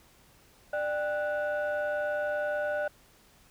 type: tone cluster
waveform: sine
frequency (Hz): 595 / 788 / 1475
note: D5 / G5 / F#6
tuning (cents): +22 / +9 / -6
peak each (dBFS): -28 / -37 / -33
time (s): 0.73-2.88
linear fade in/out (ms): 5
effects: tanh soft clip ceiling -23 dBFS + pink hiss -60 dBFS RMS until 3.5 s